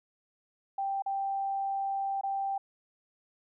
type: tone with dropouts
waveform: sine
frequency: 785 Hz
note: G5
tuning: 2 cents sharp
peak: -29 dBFS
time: 0.78-2.58 s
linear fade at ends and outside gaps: 5 ms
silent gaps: 1.022-1.061 / 2.212-2.234 s
effects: none